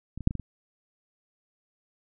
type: clicks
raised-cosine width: 5 ms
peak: -24 / -24 / -6 / -20 / -19 / -25 dBFS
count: 6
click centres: 0.176 / 0.207 / 0.274 / 0.309 / 0.353 / 0.397 s
effects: none